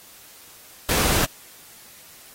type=noise; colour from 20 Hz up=pink; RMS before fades=-21 dBFS; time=0.89-1.25 s; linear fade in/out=0 ms; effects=white hiss -47 dBFS RMS until 2.34 s + AAC 48 kbps